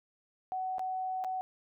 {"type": "tone with dropouts", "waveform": "sine", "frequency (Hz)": 749, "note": "F#5", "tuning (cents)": 21, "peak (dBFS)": -32, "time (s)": [0.52, 1.41], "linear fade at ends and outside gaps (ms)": 0, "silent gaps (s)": [[0.783, 0.794], [1.24, 1.246]], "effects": []}